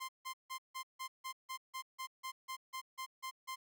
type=tone bursts; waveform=sawtooth; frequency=1046.5 Hz; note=C6; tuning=in tune; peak=-37 dBFS; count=15; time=0-3.56 s; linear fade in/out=20 ms; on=88 ms; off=160 ms; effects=none